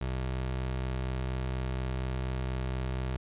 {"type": "tone", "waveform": "25% pulse", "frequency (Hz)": 64.2, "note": "C2", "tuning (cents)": -32, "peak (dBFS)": -27, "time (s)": [0.01, 3.17], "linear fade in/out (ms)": 5, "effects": ["resampled to 8000 Hz"]}